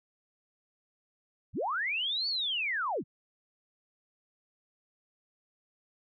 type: linear two-way sweep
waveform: sine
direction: up then down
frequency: 38.89 to 4542 to 90.4 Hz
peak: -29 dBFS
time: 1.53-3.04 s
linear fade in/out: 50 ms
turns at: 2.28 s
effects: none